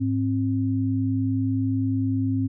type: tone pair together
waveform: sine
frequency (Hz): 105.3 / 265.1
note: G#2 / C4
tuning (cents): +24 / +23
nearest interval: octave + major third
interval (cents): 1599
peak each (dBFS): -24 / -23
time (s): 0-2.48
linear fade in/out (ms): 20
effects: none